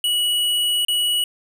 square tone with dropouts, 2929 Hz, F#7, 18 cents flat, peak -18 dBFS, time 0.04-1.24 s, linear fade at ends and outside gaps 2 ms, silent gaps 0.85-0.883 s, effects none

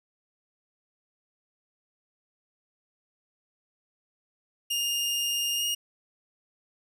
sawtooth tone with pitch glide, 2826 to 2857 Hz, F7 to F7, +20 to +39 cents, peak -23 dBFS, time 4.7-5.75 s, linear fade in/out 10 ms, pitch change +19 cents, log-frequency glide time 5.56-5.63 s, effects none

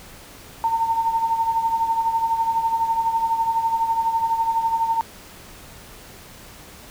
sine tone with tremolo, 909 Hz, A#5, 44 cents flat, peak -15 dBFS, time 0.64-5.01 s, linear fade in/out 0 ms, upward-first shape triangle, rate 12 Hz, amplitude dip 70%, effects pink hiss -43 dBFS RMS until 6.9 s

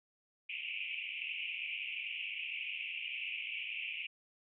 pink band-pass noise, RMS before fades -41 dBFS, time 0.49-4.07 s, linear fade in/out 10 ms, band 2300 to 2900 Hz, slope 96 dB/octave, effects none

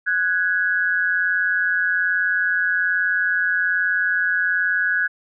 sine tone pair together, 1480 / 1661.2 Hz, F#6 / G#6, 0 / 0 cents, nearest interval major second, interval 200 cents, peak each -20 dBFS, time 0.06-5.08 s, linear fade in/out 20 ms, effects none

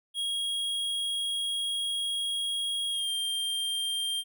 square tone with pitch glide, 3287 to 3184 Hz, G#7 to G7, -19 to +26 cents, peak -29 dBFS, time 0.14-4.24 s, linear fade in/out 50 ms, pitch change -55 cents, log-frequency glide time 2.9-3.1 s, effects none

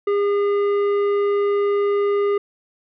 triangle tone with tanh clipping, 405.9 Hz, G#4, 40 cents flat, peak -18 dBFS, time 0.07-2.38 s, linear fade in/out 5 ms, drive 14 dB, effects none

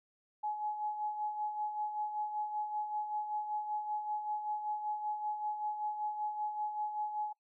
sine tone with tremolo, 845 Hz, G#5, 30 cents sharp, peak -32 dBFS, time 0.43-7.33 s, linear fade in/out 10 ms, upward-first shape sine, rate 5.2 Hz, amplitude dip 55%, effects noise-tail reverb RT60 0.1 s tail -21 dB re dry

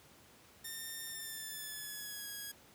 5% pulse tone with pitch glide, 1815 to 1654.8 Hz, A#6 to G#6, -47 to -7 cents, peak -32 dBFS, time 0.64-2.52 s, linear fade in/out 10 ms, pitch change -160 cents, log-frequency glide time 1.06-2.28 s, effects pink hiss -61 dBFS RMS until 2.74 s + high-pass 80 Hz 12 dB/octave

